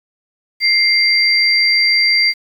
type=tone pair together; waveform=sine; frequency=2100 / 4714 Hz; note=C7 / D8; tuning=+6 / +6 cents; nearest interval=octave + major second; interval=1400 cents; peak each=-13 / -13 dBFS; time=0.6-2.34 s; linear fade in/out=50 ms; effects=7-bit